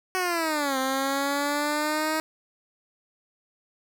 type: linear two-way sweep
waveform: 10% pulse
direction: down then up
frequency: 375.4 to 261.6 to 315.9 Hz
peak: -16 dBFS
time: 0.15-2.2 s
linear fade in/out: 0 ms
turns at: 0.78 s
effects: none